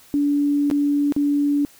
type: tone with dropouts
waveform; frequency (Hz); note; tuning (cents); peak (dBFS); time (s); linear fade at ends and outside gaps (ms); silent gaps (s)
sine; 288.1; D4; -33; -16; 0.14-1.65; 0; 0.701-0.712 / 1.123-1.164
effects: white hiss -50 dBFS RMS until 1.79 s